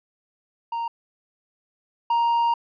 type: tone pair in turn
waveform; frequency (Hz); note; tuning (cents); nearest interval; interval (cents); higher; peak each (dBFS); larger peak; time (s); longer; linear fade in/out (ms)
triangle; 929 / 935.5; A#5 / A#5; -6 / +6; unison; 12; second; -23 / -16; second; 0.72-0.88 / 2.1-2.54; second; 5
effects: resampled to 11025 Hz